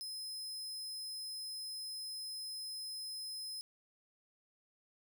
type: tone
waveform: sawtooth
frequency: 5100 Hz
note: D#8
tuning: 42 cents sharp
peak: -39 dBFS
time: 0.01-3.61 s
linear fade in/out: 0 ms
effects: none

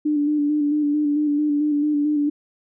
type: tone with vibrato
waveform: sine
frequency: 295.6 Hz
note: D4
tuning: 11 cents sharp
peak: -17 dBFS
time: 0.05-2.3 s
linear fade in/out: 10 ms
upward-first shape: square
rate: 4.5 Hz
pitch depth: 27 cents each way
effects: none

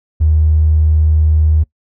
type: tone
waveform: triangle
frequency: 77.78 Hz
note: D#2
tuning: in tune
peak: -4 dBFS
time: 0.2-1.64 s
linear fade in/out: 20 ms
effects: noise-tail reverb RT60 0.1 s tail -23 dB re dry + tanh soft clip ceiling -5 dBFS

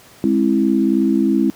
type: chord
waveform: sine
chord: Ab augmented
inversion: none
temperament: equal with one note detuned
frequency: 207.7 / 266.5 / 329.6 Hz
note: Ab3 / C4 / E4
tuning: 0 / +32 / 0 cents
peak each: -17 dBFS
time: 0.24-1.5 s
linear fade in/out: 0 ms
effects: pink hiss -45 dBFS RMS until 1.55 s + high-pass 100 Hz 12 dB/octave

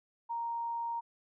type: tone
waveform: sine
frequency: 932.3 Hz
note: A#5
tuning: in tune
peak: -33 dBFS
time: 0.29-1.01 s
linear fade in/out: 20 ms
effects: none

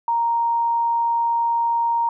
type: tone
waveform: sine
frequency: 932.3 Hz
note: A#5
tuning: in tune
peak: -17 dBFS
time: 0.08-2.09 s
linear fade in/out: 2 ms
effects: none

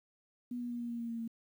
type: tone with pitch steps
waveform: sine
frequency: 244.1 / 241.9 / 239.6 / 237.4 / 235.2 / 233.1 / 230.9 / 228.8 Hz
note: B3 / B3 / A#3 / A#3 / A#3 / A#3 / A#3 / A#3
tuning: -20 / -36 / +48 / +32 / +16 / 0 / -16 / -32 cents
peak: -36 dBFS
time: 0.51-1.278 s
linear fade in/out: 5 ms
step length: 96 ms
effects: 11-bit

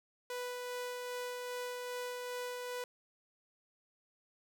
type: tone with tremolo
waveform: sawtooth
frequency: 493.9 Hz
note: B4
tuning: in tune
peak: -34 dBFS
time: 0.3-2.84 s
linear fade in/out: 2 ms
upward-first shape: sine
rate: 2.5 Hz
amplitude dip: 25%
effects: none

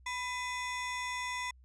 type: ring-modulated tone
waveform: 35% pulse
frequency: 1500 Hz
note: F#6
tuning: 23 cents sharp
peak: -30 dBFS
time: 0.06-1.51 s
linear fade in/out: 5 ms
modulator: 510 Hz
effects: added 63 Hz sine -56 dBFS peak until 1.64 s + resampled to 22050 Hz

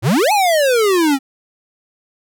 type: exponential two-way sweep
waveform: square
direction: up then down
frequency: 99.2 to 871 to 261.6 Hz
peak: -12 dBFS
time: 0.02-1.19 s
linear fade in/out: 50 ms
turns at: 0.32 s
effects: none

